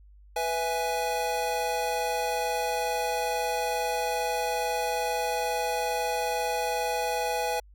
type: chord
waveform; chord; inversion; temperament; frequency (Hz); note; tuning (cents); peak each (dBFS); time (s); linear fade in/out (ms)
square; E major; second; equal; 493.9 / 659.3 / 830.6; B4 / E5 / G#5; 0 / 0 / 0; -32 / -34 / -30; 0.36-7.6; 5
effects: added 50 Hz sine -50 dBFS peak until 7.74 s